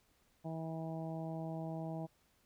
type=harmonic tone; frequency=161.7 Hz; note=E3; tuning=33 cents flat; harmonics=1 / 2 / 3 / 4 / 5 / 6; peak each=-41 / -46 / -53 / -46 / -50 / -58 dBFS; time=0.44-2.07 s; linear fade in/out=20 ms; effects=pink hiss -73 dBFS RMS until 2.45 s